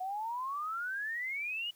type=exponential sweep; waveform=sine; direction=up; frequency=728 to 2960 Hz; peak=-34 dBFS; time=0-1.71 s; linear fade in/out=10 ms; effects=white hiss -65 dBFS RMS until 1.75 s